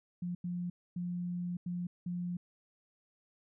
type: tone bursts at uneven times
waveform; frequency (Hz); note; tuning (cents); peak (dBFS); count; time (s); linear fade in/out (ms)
sine; 176.5; F3; +19; -34; 5; 0.22-0.35 / 0.44-0.7 / 0.96-1.57 / 1.66-1.87 / 2.06-2.37; 5
effects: none